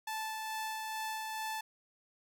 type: tone with tremolo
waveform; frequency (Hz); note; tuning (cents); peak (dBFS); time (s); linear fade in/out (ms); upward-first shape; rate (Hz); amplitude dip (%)
sawtooth; 876; A5; -8; -32; 0.07-1.61; 5; sine; 2.3; 25
effects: none